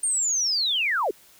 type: linear sweep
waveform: sine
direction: down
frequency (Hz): 8920 to 329.6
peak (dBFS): -21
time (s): 0.03-1.11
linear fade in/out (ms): 5
effects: white hiss -54 dBFS RMS until 1.39 s